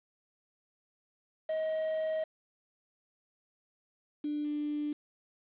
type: tone pair in turn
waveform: triangle / sine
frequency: 632 / 296.3 Hz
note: D#5 / D4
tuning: +27 / +15 cents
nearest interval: octave + minor second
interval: 1312 cents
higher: first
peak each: -28 / -31 dBFS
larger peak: first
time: 1.49-2.24 / 4.24-4.93 s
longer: first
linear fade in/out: 5 ms
effects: resampled to 8000 Hz + 9-bit